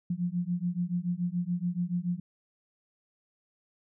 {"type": "beating tone pair", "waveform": "sine", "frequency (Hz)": [172.7, 179.7], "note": ["F3", "F3"], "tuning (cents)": [-19, 50], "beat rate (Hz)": 7, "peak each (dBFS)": -31, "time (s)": [0.1, 2.2], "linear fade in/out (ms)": 5, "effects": []}